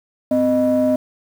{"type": "ring-modulated tone", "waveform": "triangle", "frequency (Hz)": 179.7, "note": "F3", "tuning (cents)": 50, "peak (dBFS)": -8, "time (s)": [0.31, 0.96], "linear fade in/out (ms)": 5, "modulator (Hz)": 437, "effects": ["tanh soft clip ceiling -5 dBFS", "7-bit"]}